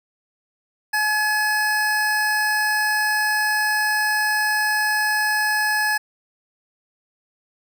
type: tone pair together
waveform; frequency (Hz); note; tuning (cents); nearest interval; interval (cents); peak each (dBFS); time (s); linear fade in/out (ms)
square; 850 / 1700; G#5 / G#6; +40 / +40; octave; 1200; -25 / -20; 0.93-5.98; 10
effects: none